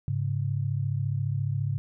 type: tone pair together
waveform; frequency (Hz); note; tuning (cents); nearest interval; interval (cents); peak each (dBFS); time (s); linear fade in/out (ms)
sine; 103.83 / 138.34; G#2 / C#3; 0 / -3; perfect fourth; 497; -28; 0.08-1.78; 0
effects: none